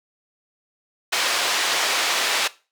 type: band-pass noise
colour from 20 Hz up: white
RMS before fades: -22 dBFS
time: 1.12-2.48 s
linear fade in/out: 10 ms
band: 520 to 4500 Hz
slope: 12 dB/octave
effects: noise-tail reverb RT60 0.3 s tail -18 dB re dry